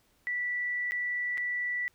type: tone with dropouts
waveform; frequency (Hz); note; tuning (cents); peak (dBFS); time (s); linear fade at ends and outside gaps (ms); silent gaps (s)
sine; 1962; B6; -12; -29; 0.27-1.88; 0; 0.91-0.92 / 1.374-1.379
effects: pink hiss -68 dBFS RMS until 1.94 s